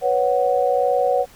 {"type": "chord", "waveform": "sine", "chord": "B suspended second", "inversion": "none", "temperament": "just", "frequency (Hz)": [493.9, 555.6, 740.8], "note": ["B4", "C#5", "F#5"], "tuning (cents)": [0, 4, 2], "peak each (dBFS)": -20, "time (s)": [0.01, 1.26], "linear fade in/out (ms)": 50, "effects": ["pink hiss -48 dBFS RMS until 1.35 s"]}